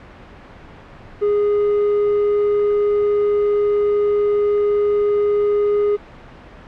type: tone with quantisation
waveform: triangle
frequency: 412.8 Hz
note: G#4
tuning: 10 cents flat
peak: -12 dBFS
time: 1.21-5.97 s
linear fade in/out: 20 ms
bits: 7
effects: pink hiss -40 dBFS RMS until 6.67 s + low-pass 2000 Hz 12 dB/octave